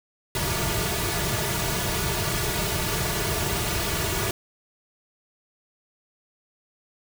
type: noise with comb filter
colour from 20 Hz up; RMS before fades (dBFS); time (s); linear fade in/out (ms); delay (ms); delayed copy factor
pink; -26; 0.35-4.31; 2; 3.8; -1
effects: none